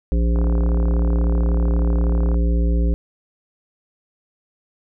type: harmonic tone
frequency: 57.8 Hz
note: A#1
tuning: 14 cents flat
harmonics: 1 / 3 / 5 / 7 / 9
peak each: -15 / -25 / -29 / -32 / -34 dBFS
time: 0.12-2.94 s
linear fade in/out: 0 ms
type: click train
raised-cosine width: 1 ms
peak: -19 dBFS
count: 73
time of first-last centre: 0.36-2.343 s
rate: 36.3 Hz
effects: none